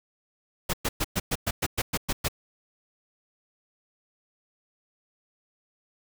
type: noise bursts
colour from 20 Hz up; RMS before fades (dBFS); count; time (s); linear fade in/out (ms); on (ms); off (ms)
pink; -26; 11; 0.69-2.285; 10; 45; 110
effects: none